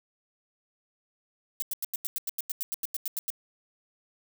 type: noise bursts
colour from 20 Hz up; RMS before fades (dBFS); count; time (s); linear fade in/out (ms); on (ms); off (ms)
violet; -31; 16; 1.6-3.302; 0; 22; 90
effects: none